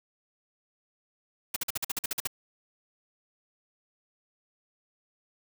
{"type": "noise bursts", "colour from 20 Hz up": "white", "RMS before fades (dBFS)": -30, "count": 11, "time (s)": [1.54, 2.273], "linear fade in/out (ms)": 5, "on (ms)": 23, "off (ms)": 48, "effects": []}